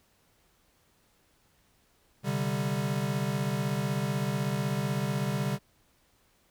square chord, C suspended second, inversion none, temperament equal, 130.81 / 146.83 / 196 Hz, C3 / D3 / G3, 0 / 0 / 0 cents, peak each -33 dBFS, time 2.23-5.59 s, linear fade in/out 50 ms, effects pink hiss -67 dBFS RMS until 6.5 s

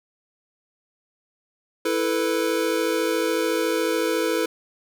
square chord, E suspended fourth, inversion none, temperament equal, 329.6 / 440 / 493.9 Hz, E4 / A4 / B4, 0 / 0 / 0 cents, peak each -26 dBFS, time 1.85-4.46 s, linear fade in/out 5 ms, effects none

